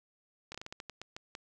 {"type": "slowing click train", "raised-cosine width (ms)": 0.2, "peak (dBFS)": -25, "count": 11, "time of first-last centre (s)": [0.52, 1.351], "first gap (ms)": 25, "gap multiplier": 1.25, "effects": []}